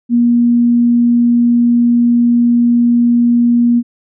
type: tone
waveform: sine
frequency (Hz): 238.4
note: A#3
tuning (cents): +39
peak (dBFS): -7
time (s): 0.09-3.83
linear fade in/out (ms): 50
effects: none